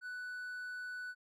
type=tone; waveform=triangle; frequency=1487 Hz; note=F#6; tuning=8 cents sharp; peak=-39 dBFS; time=0.01-1.15 s; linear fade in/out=50 ms; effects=none